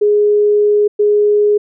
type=tone bursts at uneven times; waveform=sine; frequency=415.9 Hz; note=G#4; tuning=2 cents sharp; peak=-8 dBFS; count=2; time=0.01-0.88 / 0.99-1.58 s; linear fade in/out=10 ms; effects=none